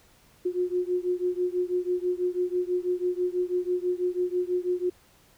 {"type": "beating tone pair", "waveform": "sine", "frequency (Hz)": [357.2, 363.3], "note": ["F4", "F#4"], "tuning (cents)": [39, -32], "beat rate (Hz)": 6.1, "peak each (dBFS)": [-27, -28], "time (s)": [0.45, 4.9], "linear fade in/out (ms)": 10, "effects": ["pink hiss -59 dBFS RMS until 5.37 s"]}